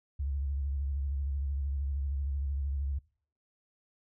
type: tone with vibrato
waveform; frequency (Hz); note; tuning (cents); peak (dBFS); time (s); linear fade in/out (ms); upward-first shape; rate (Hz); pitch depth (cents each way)
sine; 69.5; C#2; +5; -30; 0.19-2.99; 10; square; 13; 60
effects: noise-tail reverb RT60 0.5 s tail -22 dB re dry